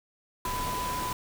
sine tone in noise, 997 Hz, B5, 16 cents sharp, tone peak -31 dBFS, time 0.45-1.13 s, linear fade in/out 2 ms, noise pink, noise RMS -35 dBFS, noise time 0.45-1.13 s, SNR +1 dB, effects none

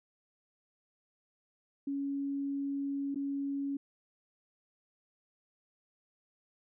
sine tone with dropouts, 278.9 Hz, C#4, 11 cents sharp, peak -32 dBFS, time 1.87-3.77 s, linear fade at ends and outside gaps 5 ms, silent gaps 3.146-3.157 s, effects none

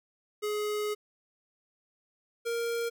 square tone pair in turn, 420.1 / 466.7 Hz, G#4 / A#4, +20 / +2 cents, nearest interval major second, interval 182 cents, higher second, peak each -30 / -30 dBFS, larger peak neither, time 0.42-0.95 / 2.45-2.9 s, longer first, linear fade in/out 20 ms, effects none

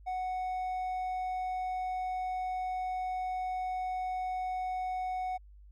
sine tone with hard clipping, 740 Hz, F#5, in tune, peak -33 dBFS, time 0.06-5.38 s, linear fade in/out 20 ms, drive 3 dB, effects added 50 Hz sine -51 dBFS peak until 5.71 s + Opus 48 kbps

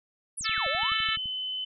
sine exponential two-way sweep, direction down then up, 11175 to 512 to 1374 Hz, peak -32 dBFS, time 0.37-0.94 s, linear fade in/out 10 ms, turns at 0.68 s
click train, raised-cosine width 5 ms, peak -34 dBFS, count 11, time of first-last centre 0.41-1.257 s, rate 11.8 Hz
harmonic tone, 440 Hz, A4, in tune, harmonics 3 / 4 / 5 / 6 / 7 / 8 / 9, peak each -32 / -33 / -34 / -35 / -35 / -36 / -37 dBFS, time 0.44-1.17 s, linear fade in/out 20 ms
sine tone with pitch glide, 3051 to 3033 Hz, G7 to F#7, -48 to +42 cents, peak -30 dBFS, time 0.81-1.65 s, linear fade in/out 10 ms, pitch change -10 cents, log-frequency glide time 1.04-1.34 s
effects none

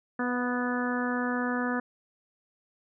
harmonic tone with a mistuned harmonic, 246.9 Hz, B3, in tune, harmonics 1 / 2 / 3 / 4 / 5 / 6 / 7, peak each -29 / -35 / -38 / -38 / -37 / -36 / -36 dBFS, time 0.19-1.8 s, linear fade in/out 5 ms, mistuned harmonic 3, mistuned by -20 cents, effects none

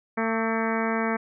harmonic tone with a mistuned harmonic, 225.1 Hz, A3, 40 cents sharp, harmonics 1 / 2 / 3 / 4 / 5 / 6 / 7 / 8 / 9 / 10, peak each -27 / -30 / -32 / -33 / -34 / -35 / -35 / -36 / -37 / -37 dBFS, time 0.17-1.17 s, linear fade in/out 10 ms, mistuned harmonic 6, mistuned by -45 cents, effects none

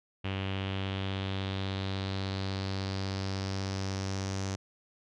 sawtooth tone with low-pass filter sweep, 96.4 Hz, G2, 28 cents flat, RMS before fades -34 dBFS, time 0.24-4.56 s, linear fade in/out 10 ms, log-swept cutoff 2900 to 6200 Hz, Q 3.8, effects none

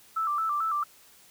sine tone with vibrato, 1244.5 Hz, D#6, in tune, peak -25 dBFS, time 0.16-0.84 s, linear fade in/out 10 ms, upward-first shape square, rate 4.5 Hz, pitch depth 97 cents each way, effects white hiss -56 dBFS RMS until 1.3 s

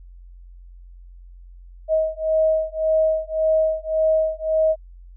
sine beating tone pair, 632 / 633.8 Hz, D#5 / D#5, +27 / +32 cents, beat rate 1.8 Hz, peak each -20 dBFS, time 1.88-4.76 s, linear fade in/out 50 ms, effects added 44 Hz sine -40 dBFS peak until 5.16 s

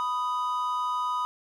triangle tone pair together, 991.1 / 1244 Hz, B5 / D#6, +6 / -1 cents, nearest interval major third, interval 393 cents, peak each -27 dBFS, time 0-1.25 s, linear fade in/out 0 ms, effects none

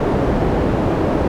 white low-pass noise, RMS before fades -17 dBFS, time 0-1.28 s, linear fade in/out 5 ms, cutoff 470 Hz, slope 12 dB/octave, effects none

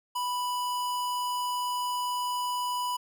square tone, 987.8 Hz, B5, in tune, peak -29 dBFS, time 0.15-2.97 s, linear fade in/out 10 ms, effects none

